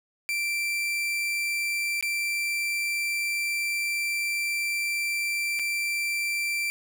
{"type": "tone with dropouts", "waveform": "40% pulse", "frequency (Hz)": 2349, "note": "D7", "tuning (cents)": 0, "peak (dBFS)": -25, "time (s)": [0.29, 6.7], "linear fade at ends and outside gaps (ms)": 0, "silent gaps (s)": [[2.01, 2.026], [5.591, 5.595]], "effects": []}